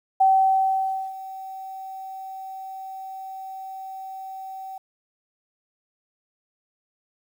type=tone with ADSR envelope; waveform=sine; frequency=767 Hz; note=G5; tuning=38 cents flat; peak=-13 dBFS; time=0.2-4.78 s; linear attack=11 ms; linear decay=920 ms; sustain=-20 dB; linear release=4 ms; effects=9-bit